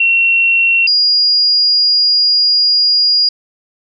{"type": "tone pair in turn", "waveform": "sine", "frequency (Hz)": [2726, 4860], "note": ["F7", "D#8"], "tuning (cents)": [-43, -42], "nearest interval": "minor seventh", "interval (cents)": 1001, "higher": "second", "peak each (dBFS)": -8, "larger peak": "neither", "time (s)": [[0, 0.87], [0.87, 3.29]], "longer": "second", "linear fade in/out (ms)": 5, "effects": []}